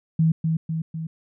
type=tone with echo; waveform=sine; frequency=161.3 Hz; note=E3; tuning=37 cents flat; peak=-15 dBFS; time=0.19-0.32 s; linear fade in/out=5 ms; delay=250 ms; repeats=3; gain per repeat=-4 dB; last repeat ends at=1.07 s; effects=none